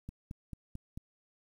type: click train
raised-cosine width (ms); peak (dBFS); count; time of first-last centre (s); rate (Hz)
5; -29; 5; 0.09-0.975; 4.52
effects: 10-bit